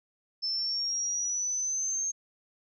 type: linear sweep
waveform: sine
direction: up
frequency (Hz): 5270 to 6430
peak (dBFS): -28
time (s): 0.42-2.12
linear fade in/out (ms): 20
effects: none